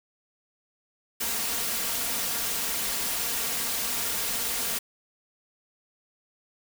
white noise with comb filter, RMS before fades -29 dBFS, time 1.2-4.79 s, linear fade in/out 10 ms, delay 4.3 ms, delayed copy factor +0.5, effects none

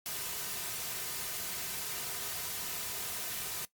white noise with comb filter, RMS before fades -38 dBFS, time 0.06-3.65 s, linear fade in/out 0 ms, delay 3.6 ms, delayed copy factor -0.5, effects noise-tail reverb RT60 0.1 s tail -18 dB re dry + Opus 48 kbps

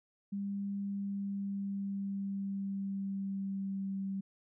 sine tone with pitch glide, 199.6 to 194.37 Hz, G3 to G3, +32 to -14 cents, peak -34 dBFS, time 0.32-4.21 s, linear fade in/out 10 ms, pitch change -46 cents, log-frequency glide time 0.77-4 s, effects none

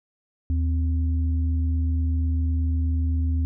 sine tone pair together, 77.86 / 261.6 Hz, D#2 / C4, +2 / 0 cents, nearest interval octave + major sixth, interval 2098 cents, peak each -20 / -32 dBFS, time 0.5-3.45 s, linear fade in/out 0 ms, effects none

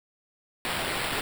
violet noise with sample-and-hold, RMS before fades -30 dBFS, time 0.65-1.21 s, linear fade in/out 0 ms, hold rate 6300 Hz, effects none

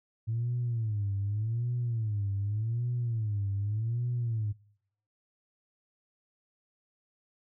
sine tone with vibrato, 110 Hz, A2, in tune, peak -27 dBFS, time 0.27-4.53 s, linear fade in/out 20 ms, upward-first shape sine, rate 0.85 Hz, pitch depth 180 cents each way, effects noise-tail reverb RT60 0.8 s tail -26 dB re dry + tanh soft clip ceiling -24 dBFS

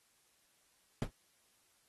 brown noise with exponential decay, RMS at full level -27 dBFS, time 1.02-1.11 s, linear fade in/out 1 ms, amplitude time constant 19 ms, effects white hiss -72 dBFS RMS until 1.88 s + AAC 32 kbps

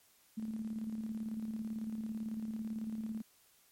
sine tone with tremolo, 220 Hz, A3, in tune, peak -35 dBFS, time 0.37-3.22 s, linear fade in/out 10 ms, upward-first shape square, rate 18 Hz, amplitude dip 45%, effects white hiss -67 dBFS RMS until 3.71 s + MP3 64 kbps

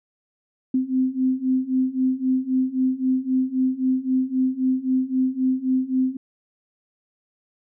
sine beating tone pair, 256.9 / 260.7 Hz, C4 / C4, -32 / -6 cents, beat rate 3.8 Hz, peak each -23 / -21 dBFS, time 0.74-6.17 s, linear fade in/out 5 ms, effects none

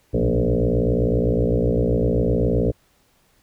sine tone with frequency modulation, 174.61 Hz, F3, in tune, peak -16 dBFS, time 0.13-2.72 s, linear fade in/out 20 ms, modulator 59.5 Hz, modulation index 6.1, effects pink hiss -61 dBFS RMS until 3.42 s

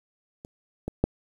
clicks, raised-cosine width 2 ms, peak -28 / -17 / -7 dBFS, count 3, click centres 0.449 / 0.88 / 1.04 s, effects 8-bit

